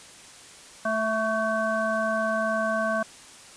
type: harmonic tone with a mistuned harmonic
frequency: 219.5 Hz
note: A3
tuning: 4 cents flat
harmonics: 1 / 3 / 5 / 7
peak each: -31 / -26 / -30 / -29 dBFS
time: 0.85-3.03 s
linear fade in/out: 5 ms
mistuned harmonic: 5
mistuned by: +33 cents
effects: white hiss -47 dBFS RMS until 3.56 s + resampled to 22050 Hz